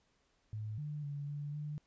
sine tone with pitch steps, 107.5 / 148.9 / 143.4 / 145.5 / 149 Hz, A2 / D3 / D3 / D3 / D3, -40 / +24 / -41 / -16 / +25 cents, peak -38 dBFS, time 0.53-1.78 s, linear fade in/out 0 ms, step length 250 ms, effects pink hiss -75 dBFS RMS until 1.86 s + resampled to 16000 Hz

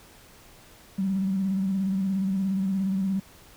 triangle tone with vibrato, 192.3 Hz, G3, 33 cents flat, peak -19 dBFS, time 0.98-3.2 s, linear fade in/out 10 ms, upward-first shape square, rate 17 Hz, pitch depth 38 cents each way, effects tanh soft clip ceiling -21 dBFS + pink hiss -52 dBFS RMS until 3.56 s

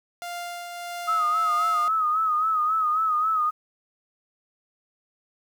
sawtooth tone with tremolo, 698.5 Hz, F5, in tune, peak -27 dBFS, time 0.22-1.88 s, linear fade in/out 0 ms, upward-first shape triangle, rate 1.6 Hz, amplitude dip 40%
sine tone with vibrato, 1265 Hz, D#6, 28 cents sharp, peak -20 dBFS, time 1.07-3.51 s, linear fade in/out 20 ms, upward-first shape sine, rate 3.7 Hz, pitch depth 65 cents each way
effects 9-bit

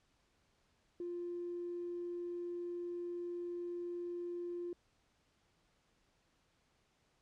triangle tone with tanh clipping, 349.2 Hz, F4, in tune, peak -39 dBFS, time 1-4.73 s, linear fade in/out 2 ms, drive 4 dB, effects pink hiss -75 dBFS RMS until 7.21 s + low-pass 7000 Hz 12 dB/octave

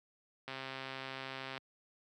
click train, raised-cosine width 0.3 ms, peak -26 dBFS, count 147, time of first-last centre 0.48-1.578 s, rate 133 Hz, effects high-pass 100 Hz 12 dB/octave

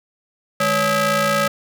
sawtooth ring-modulated tone, 356.9 Hz, F4, 38 cents sharp, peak -9 dBFS, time 0.6-1.48 s, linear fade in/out 5 ms, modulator 921 Hz, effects none

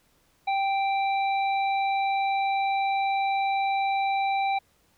harmonic tone, 784 Hz, G5, in tune, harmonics 1 / 3 / 5, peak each -23 / -32 / -39 dBFS, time 0.47-4.59 s, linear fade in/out 10 ms, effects pink hiss -65 dBFS RMS until 4.97 s

